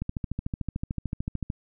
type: click train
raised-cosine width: 5 ms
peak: -17 dBFS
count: 21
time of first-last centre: 0.02-1.501 s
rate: 13.5 Hz
effects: none